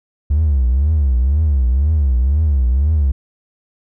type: tone with vibrato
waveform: triangle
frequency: 69.3 Hz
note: C#2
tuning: in tune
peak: -8 dBFS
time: 0.3-3.12 s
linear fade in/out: 10 ms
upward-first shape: triangle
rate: 2 Hz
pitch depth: 270 cents each way
effects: tanh soft clip ceiling -7 dBFS